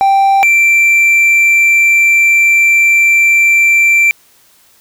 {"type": "tone pair in turn", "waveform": "triangle", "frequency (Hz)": [784, 2349], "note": ["G5", "D7"], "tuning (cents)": [0, 0], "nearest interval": "octave + perfect fifth", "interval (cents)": 1900, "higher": "second", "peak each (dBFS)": -4, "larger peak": "neither", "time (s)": [[0.01, 0.43], [0.43, 4.11]], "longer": "second", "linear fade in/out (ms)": 0, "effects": ["white hiss -48 dBFS RMS until 4.8 s"]}